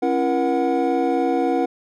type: tone cluster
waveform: triangle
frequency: 272.6 / 336.1 / 476.7 / 737 Hz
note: C#4 / E4 / A#4 / F#5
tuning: -29 / +34 / +39 / -7 cents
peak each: -21 dBFS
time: 0.02-1.66 s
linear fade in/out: 10 ms
effects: none